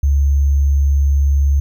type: tone with sample-and-hold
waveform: sine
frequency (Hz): 70.3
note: C#2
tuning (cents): +25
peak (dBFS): -10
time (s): 0.03-1.6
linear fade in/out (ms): 5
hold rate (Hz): 6300
effects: none